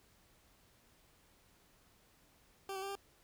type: tone with pitch steps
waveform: 20% pulse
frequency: 390.5 / 382 / 393.4 / 396.8 Hz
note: G4 / G4 / G4 / G4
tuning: -7 / -45 / +6 / +21 cents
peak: -35 dBFS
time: 2.69-2.954 s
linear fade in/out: 2 ms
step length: 66 ms
effects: pink hiss -68 dBFS RMS until 3.23 s